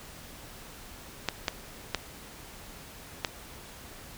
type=clicks; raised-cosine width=0.2 ms; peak=-9 dBFS; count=4; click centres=1.287 / 1.482 / 1.947 / 3.248 s; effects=pink hiss -47 dBFS RMS until 4.17 s